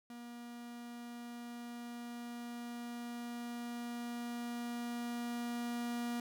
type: tone with level ramp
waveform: 45% pulse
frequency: 238.7 Hz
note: A#3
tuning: 41 cents sharp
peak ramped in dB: -47 to -36 dBFS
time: 0.1-6.2 s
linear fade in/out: 2 ms
effects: none